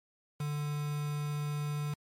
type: tone with quantisation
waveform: triangle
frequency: 147.5 Hz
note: D3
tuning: 8 cents sharp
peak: -30 dBFS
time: 0.4-1.94 s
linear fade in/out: 5 ms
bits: 7
effects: MP3 64 kbps